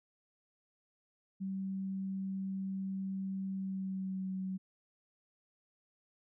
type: tone with pitch glide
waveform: sine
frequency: 192.2 to 188.68 Hz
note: G3 to F#3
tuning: -34 to +34 cents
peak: -35 dBFS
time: 1.4-4.58 s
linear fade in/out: 20 ms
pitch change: -32 cents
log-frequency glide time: 3.52-4.31 s
effects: none